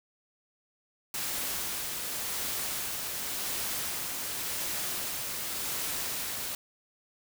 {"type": "noise with tremolo", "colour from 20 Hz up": "white", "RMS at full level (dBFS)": -33, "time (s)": [1.14, 6.55], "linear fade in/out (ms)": 2, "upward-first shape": "sine", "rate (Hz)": 0.9, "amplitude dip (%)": 25, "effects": []}